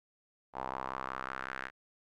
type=tone with band-pass filter sweep; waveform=sawtooth; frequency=65.41 Hz; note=C2; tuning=in tune; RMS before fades=-40 dBFS; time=0.53-1.71 s; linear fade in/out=50 ms; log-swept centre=860 to 1700 Hz; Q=3.2; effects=none